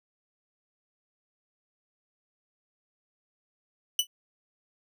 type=tone with exponential decay; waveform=sawtooth; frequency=2973 Hz; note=F#7; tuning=8 cents sharp; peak=-15 dBFS; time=3.99-4.07 s; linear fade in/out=2 ms; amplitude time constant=16 ms; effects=none